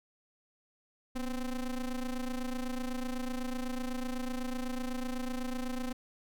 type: ring-modulated tone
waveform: square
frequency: 130 Hz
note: C3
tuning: 11 cents flat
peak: -31 dBFS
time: 1.15-5.93 s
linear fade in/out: 10 ms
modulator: 116 Hz
effects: none